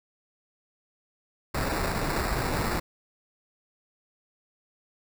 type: noise with sample-and-hold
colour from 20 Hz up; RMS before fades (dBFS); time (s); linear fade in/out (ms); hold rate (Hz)
pink; -28; 1.54-2.8; 10; 3150
effects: none